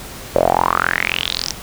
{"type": "tone with band-pass filter sweep", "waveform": "sawtooth", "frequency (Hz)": 43.65, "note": "F1", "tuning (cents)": 0, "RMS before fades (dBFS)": -18, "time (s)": [0.35, 1.52], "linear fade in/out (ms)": 0, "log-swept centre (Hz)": [540, 5800], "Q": 6.7, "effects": ["pink hiss -33 dBFS RMS until 1.62 s"]}